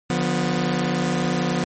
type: chord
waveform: sawtooth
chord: B diminished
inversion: first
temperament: just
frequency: 148.16 / 177.8 / 246.9 Hz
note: D3 / F3 / B3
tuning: +16 / +31 / 0 cents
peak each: -23 / -19 / -21 dBFS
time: 0.1-1.64 s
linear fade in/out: 0 ms
effects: MP3 32 kbps